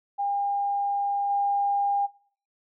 sine tone with level steps, 805 Hz, G5, 46 cents sharp, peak -24 / -22 dBFS, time 0.18-2.07 s, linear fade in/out 20 ms, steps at 1.29 s, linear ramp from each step 20 ms, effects noise-tail reverb RT60 0.5 s tail -20 dB re dry

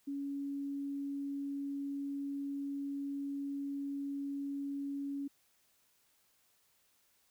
sine tone, 280.2 Hz, C#4, 19 cents sharp, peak -36 dBFS, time 0.07-5.28 s, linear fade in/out 10 ms, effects white hiss -72 dBFS RMS until 7.3 s

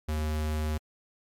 square tone, 76.9 Hz, D#2, 20 cents flat, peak -28 dBFS, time 0.08-0.78 s, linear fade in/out 10 ms, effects MP3 96 kbps

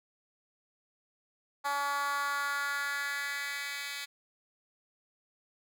10% pulse tone with high-pass filter sweep, 283.6 Hz, C#4, 40 cents sharp, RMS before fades -34 dBFS, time 1.64-4.06 s, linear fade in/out 20 ms, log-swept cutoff 910 to 2600 Hz, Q 2.7, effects none

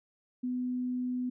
sine tone, 250 Hz, B3, 21 cents sharp, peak -30 dBFS, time 0.43-1.3 s, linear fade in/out 10 ms, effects none

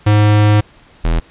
square tone pair in turn, 105 / 41.21 Hz, G#2 / E1, +19 / 0 cents, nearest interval octave + major third, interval 1619 cents, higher first, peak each -8 / -12 dBFS, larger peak first, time 0.06-0.61 / 1.04-1.2 s, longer first, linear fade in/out 10 ms, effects pink hiss -46 dBFS RMS until 1.3 s + resampled to 8000 Hz

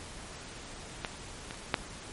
clicks, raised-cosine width 0.3 ms, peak -15 / -22 / -30 / -8 dBFS, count 4, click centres 1.048 / 1.509 / 1.544 / 1.742 s, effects pink hiss -45 dBFS RMS until 2.12 s + MP3 48 kbps

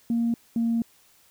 sine tone pair in turn, 233.1 / 231 Hz, A#3 / A#3, 0 / -16 cents, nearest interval unison, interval 16 cents, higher first, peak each -20 / -20 dBFS, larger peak neither, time 0.1-0.34 / 0.56-0.82 s, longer second, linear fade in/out 2 ms, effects tanh soft clip ceiling -17 dBFS + white hiss -59 dBFS RMS until 1.3 s

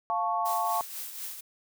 sine chord, F augmented, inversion none, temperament equal, 698.5 / 880 / 1108.7 Hz, F5 / A5 / C#6, 0 / 0 / 0 cents, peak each -30 dBFS, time 0.1-0.81 s, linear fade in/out 0 ms
blue noise with tremolo, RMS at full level -36 dBFS, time 0.45-1.41 s, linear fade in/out 10 ms, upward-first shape triangle, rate 4.1 Hz, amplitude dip 60%
effects none

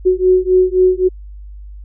sine beating tone pair, 367.3 / 371.1 Hz, F#4 / F#4, -13 / +5 cents, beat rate 3.8 Hz, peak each -12 dBFS, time 0.05-1.09 s, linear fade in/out 20 ms, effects added 50 Hz sine -30 dBFS peak until 1.84 s

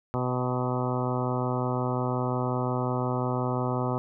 harmonic tone with a mistuned harmonic, 125.6 Hz, B2, 30 cents sharp, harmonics 1 / 2 / 3 / 4 / 5 / 6 / 7 / 8 / 9 / 10, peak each -29 / -32 / -34 / -35 / -36 / -37 / -37 / -38 / -39 / -39 dBFS, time 0.14-3.98 s, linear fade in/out 0 ms, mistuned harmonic 6, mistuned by +20 cents, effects none

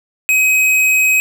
sine tone with tanh clipping, 2532 Hz, D#7, 30 cents sharp, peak -11 dBFS, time 0.29-1.2 s, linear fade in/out 0 ms, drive 17 dB, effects none

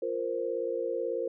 sine chord, F suspended fourth, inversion none, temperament just, 349.2 / 465.6 / 523.8 Hz, F4 / Bb4 / C5, 0 / -2 / +2 cents, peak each -36 / -32 / -33 dBFS, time 0.02-1.28 s, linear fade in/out 5 ms, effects none

